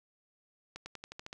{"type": "accelerating click train", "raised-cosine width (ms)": 0.2, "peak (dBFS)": -26, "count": 8, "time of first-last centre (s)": [0.76, 1.329], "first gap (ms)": 100, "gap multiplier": 0.93, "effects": []}